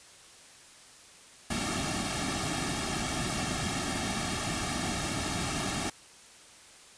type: noise with comb filter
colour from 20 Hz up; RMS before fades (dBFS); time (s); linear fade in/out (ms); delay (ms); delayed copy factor
pink; -32; 1.5-5.9; 5; 2; -0.8
effects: white hiss -53 dBFS RMS until 6.97 s + resampled to 22050 Hz